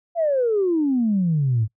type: exponential sweep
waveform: sine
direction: down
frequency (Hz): 695 to 103.2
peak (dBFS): -16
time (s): 0.15-1.68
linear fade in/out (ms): 50
effects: noise-tail reverb RT60 0.1 s tail -23 dB re dry + tanh soft clip ceiling -12 dBFS